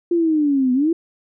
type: linear two-way sweep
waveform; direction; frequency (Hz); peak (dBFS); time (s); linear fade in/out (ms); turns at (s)
sine; down then up; 349.2 to 246.9 to 343.5; -14; 0.11-0.93; 5; 0.73
effects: none